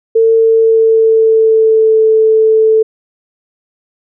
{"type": "tone with pitch glide", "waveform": "sine", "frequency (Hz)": [450.7, 439.9], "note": ["A4", "A4"], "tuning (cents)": [42, 0], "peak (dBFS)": -5, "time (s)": [0.15, 2.83], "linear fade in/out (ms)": 10, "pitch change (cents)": -42, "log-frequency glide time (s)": [0.37, 2.01], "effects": []}